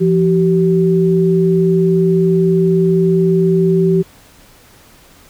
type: tone pair together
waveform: sine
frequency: 170.6 / 383 Hz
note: F3 / G4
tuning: -40 / -40 cents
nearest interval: octave + major second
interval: 1400 cents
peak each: -12 dBFS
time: 0-4.03 s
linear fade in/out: 20 ms
effects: pink hiss -45 dBFS RMS until 5.29 s